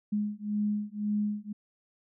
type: beating tone pair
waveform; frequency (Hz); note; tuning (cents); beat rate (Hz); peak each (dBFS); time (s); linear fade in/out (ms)
sine; 207.7 / 209.6; G#3 / G#3; 0 / +16; 1.9; -31; 0.12-1.53; 10
effects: none